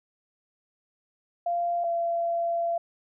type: tone pair in turn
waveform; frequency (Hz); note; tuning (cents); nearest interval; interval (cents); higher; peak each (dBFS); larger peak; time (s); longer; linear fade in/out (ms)
sine; 692 / 680.5; F5 / F5; -16 / -45; unison; 29; first; -24; neither; 1.46-1.84 / 1.84-2.78; second; 5
effects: none